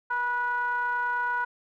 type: ring-modulated tone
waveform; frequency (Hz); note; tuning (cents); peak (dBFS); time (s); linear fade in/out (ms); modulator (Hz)
triangle; 246.9; B3; 0; -20; 0.1-1.45; 10; 1220
effects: none